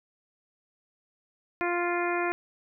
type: harmonic tone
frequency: 349.2 Hz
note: F4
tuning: in tune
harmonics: 1 / 2 / 3 / 4 / 5 / 6 / 7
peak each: -29 / -32 / -34 / -35 / -36 / -37 / -37 dBFS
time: 1.61-2.32 s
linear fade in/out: 0 ms
effects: none